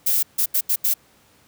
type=noise bursts at uneven times; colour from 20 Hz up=violet; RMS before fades=-19 dBFS; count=5; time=0.06-0.23 / 0.38-0.46 / 0.54-0.61 / 0.69-0.76 / 0.84-0.94 s; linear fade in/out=10 ms; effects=pink hiss -56 dBFS RMS until 1.47 s + high-pass 80 Hz 12 dB/octave